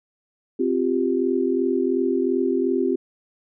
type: chord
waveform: sine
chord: C suspended fourth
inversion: none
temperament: equal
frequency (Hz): 261.6 / 349.2 / 392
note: C4 / F4 / G4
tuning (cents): 0 / 0 / 0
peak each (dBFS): -23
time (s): 0.59-2.96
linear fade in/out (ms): 10
effects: none